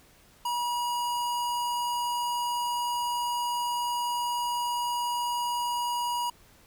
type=tone; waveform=square; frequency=963 Hz; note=B5; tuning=44 cents flat; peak=-28 dBFS; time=0.45-6.3 s; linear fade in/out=5 ms; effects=pink hiss -58 dBFS RMS until 6.66 s